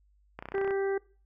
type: clicks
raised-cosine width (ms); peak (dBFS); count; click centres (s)
0.5; -24; 11; 0.39 / 0.425 / 0.456 / 0.487 / 0.52 / 0.55 / 0.581 / 0.614 / 0.647 / 0.677 / 0.708
type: harmonic tone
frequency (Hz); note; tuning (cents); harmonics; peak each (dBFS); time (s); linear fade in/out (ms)
392; G4; 0; 1 / 2 / 3 / 4 / 5; -27 / -39 / -47 / -41 / -44; 0.54-0.98; 5
effects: noise-tail reverb RT60 0.4 s tail -22 dB re dry + added 50 Hz sine -62 dBFS peak until 1.25 s